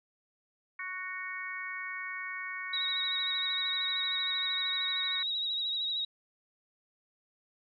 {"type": "harmonic tone", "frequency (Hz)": 370, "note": "F#4", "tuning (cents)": 0, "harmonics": [3, 4, 5, 6], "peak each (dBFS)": [-44, -44, -40, -40], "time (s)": [0.79, 5.23], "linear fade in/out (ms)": 5}
{"type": "tone with vibrato", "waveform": "sine", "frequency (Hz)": 3828, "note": "A#7", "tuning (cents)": 45, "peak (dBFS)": -30, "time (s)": [2.73, 6.05], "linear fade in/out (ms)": 5, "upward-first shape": "sine", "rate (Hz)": 13, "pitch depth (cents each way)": 42}
{"effects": []}